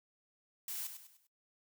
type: noise with echo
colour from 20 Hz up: blue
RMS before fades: -41 dBFS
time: 0.68-0.87 s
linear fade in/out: 2 ms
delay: 100 ms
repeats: 4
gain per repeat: -8 dB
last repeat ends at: 1.27 s
effects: noise-tail reverb RT60 0.1 s tail -17 dB re dry